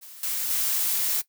blue noise with level steps, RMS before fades -44 / -28 / -25 dBFS, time 0.01-1.22 s, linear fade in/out 20 ms, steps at 0.23 / 0.5 s, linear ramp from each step 2 ms, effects noise-tail reverb RT60 0.1 s tail -17 dB re dry

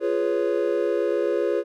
triangle chord, C# dominant seventh, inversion first, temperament equal with one note detuned, 347.6 / 415.3 / 493.9 / 554.4 Hz, E#4 / G#4 / B4 / C#5, -8 / 0 / 0 / 0 cents, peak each -24 / -23 / -25 / -25 dBFS, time 0-1.64 s, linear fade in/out 50 ms, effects none

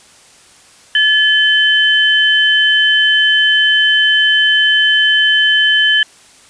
sine tone pair together, 1721 / 3066 Hz, A6 / G7, -39 / -39 cents, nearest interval minor seventh, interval 1000 cents, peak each -11 dBFS, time 0.95-6.03 s, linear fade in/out 2 ms, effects white hiss -44 dBFS RMS until 6.49 s + resampled to 22050 Hz

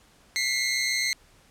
20% pulse tone pair together, 1997 / 2124 Hz, B6 / C7, +19 / +25 cents, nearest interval minor second, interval 106 cents, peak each -24 / -20 dBFS, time 0.36-1.13 s, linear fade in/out 0 ms, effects pink hiss -58 dBFS RMS until 1.5 s + low-pass 11000 Hz 12 dB/octave

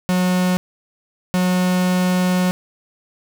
45% pulse tone pair in turn, 182.1 / 182.1 Hz, F#3 / F#3, -27 / -27 cents, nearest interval unison, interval 0 cents, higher neither, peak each -15 dBFS, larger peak neither, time 0.09-0.57 / 1.34-2.51 s, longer second, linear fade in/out 0 ms, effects none

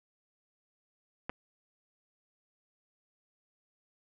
clicks, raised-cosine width 0.5 ms, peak -20 / -26 dBFS, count 2, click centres 1.295 / 1.299 s, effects none

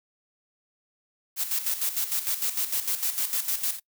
blue noise with tremolo, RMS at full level -26 dBFS, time 1.36-3.8 s, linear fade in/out 50 ms, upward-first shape square, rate 6.6 Hz, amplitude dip 65%, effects noise-tail reverb RT60 0.1 s tail -23 dB re dry

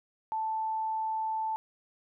sine tone, 880 Hz, A5, in tune, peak -29 dBFS, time 0.32-1.56 s, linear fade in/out 0 ms, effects none

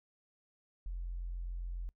sine tone, 43.65 Hz, F1, in tune, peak -36 dBFS, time 0.86-1.89 s, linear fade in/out 0 ms, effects noise-tail reverb RT60 0.1 s tail -24 dB re dry + tanh soft clip ceiling -32 dBFS

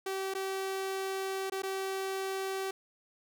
sawtooth tone with dropouts, 384.8 Hz, G4, 32 cents flat, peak -29 dBFS, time 0.06-2.71 s, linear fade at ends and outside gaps 5 ms, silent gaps 0.339-0.349 / 1.499-1.52 / 1.621-1.633 s, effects none

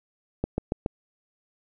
click train, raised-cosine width 2 ms, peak -12 dBFS, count 4, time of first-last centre 0.44-0.861 s, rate 7.12 Hz, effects none

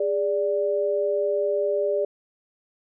sine tone pair together, 410 / 585 Hz, G#4 / D5, -22 / -7 cents, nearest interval tritone, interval 615 cents, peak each -24 / -23 dBFS, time 0-2.05 s, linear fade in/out 5 ms, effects none

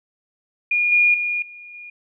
sine tone with level steps, 2431 Hz, D#7, 41 cents flat, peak -16 / -12 / -20 / -37 / -35 dBFS, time 0.71-1.9 s, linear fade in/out 5 ms, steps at 0.92 / 1.14 / 1.42 / 1.74 s, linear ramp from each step 2 ms, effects none

